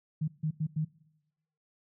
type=tone bursts at uneven times; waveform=sine; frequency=155.56 Hz; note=D#3; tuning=in tune; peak=-27 dBFS; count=4; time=0.21-0.28 / 0.43-0.51 / 0.6-0.67 / 0.76-0.85 s; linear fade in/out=10 ms; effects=noise-tail reverb RT60 0.9 s tail -21 dB re dry